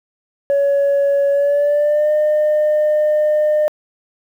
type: tone with pitch glide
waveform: sine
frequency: 562 to 605.8 Hz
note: C#5 to D#5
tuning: +24 to -46 cents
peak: -10 dBFS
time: 0.5-3.68 s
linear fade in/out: 0 ms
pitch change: +130 cents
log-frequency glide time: 1.31-2.11 s
effects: tanh soft clip ceiling -10 dBFS + 8-bit